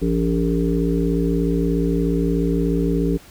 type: harmonic tone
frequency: 56.8 Hz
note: A#1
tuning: 44 cents flat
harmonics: 1 / 3 / 5 / 7 / 8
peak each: -23 / -21 / -22 / -25 / -27 dBFS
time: 0.01-3.18 s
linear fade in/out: 20 ms
effects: pink hiss -46 dBFS RMS until 3.3 s